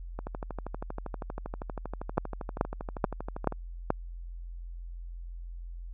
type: two click trains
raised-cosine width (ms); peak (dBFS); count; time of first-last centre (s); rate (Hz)
1; -10 / -22; 5 / 43; 2.18-3.904 / 0.19-3.523; 2.32 / 12.6
effects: added 43 Hz sine -38 dBFS peak until 5.93 s